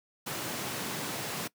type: high-pass noise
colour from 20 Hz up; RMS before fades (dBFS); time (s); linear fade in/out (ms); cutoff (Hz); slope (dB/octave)
pink; -36; 0.26-1.48; 10; 130; 24
effects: noise-tail reverb RT60 0.1 s tail -21 dB re dry